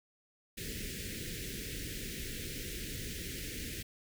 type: band-stop noise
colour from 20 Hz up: pink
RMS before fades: -41 dBFS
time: 0.57-3.83 s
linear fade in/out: 10 ms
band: 480 to 1700 Hz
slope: 48 dB/octave
effects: none